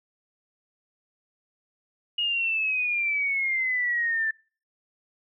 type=exponential sweep; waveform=sine; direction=down; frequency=2879 to 1760 Hz; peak=-23 dBFS; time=2.18-4.31 s; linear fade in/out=5 ms; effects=noise-tail reverb RT60 0.4 s tail -26 dB re dry